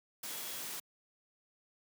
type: tone in noise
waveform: sine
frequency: 3325 Hz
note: G#7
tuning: 1 cent sharp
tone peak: -53 dBFS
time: 0.28-0.62 s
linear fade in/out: 5 ms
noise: white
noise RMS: -42 dBFS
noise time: 0.23-0.8 s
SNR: -14 dB
effects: high-pass 150 Hz 12 dB/octave